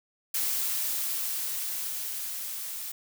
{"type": "noise with level ramp", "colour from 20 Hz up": "blue", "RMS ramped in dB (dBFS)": [-28, -37], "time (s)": [0.34, 2.92], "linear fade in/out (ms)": 5, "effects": []}